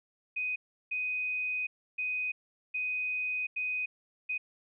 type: tone bursts at uneven times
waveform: sine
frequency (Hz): 2500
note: D#7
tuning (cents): +8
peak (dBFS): -30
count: 6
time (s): 0.36-0.56 / 0.91-1.67 / 1.98-2.32 / 2.74-3.47 / 3.56-3.86 / 4.29-4.38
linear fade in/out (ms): 10
effects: none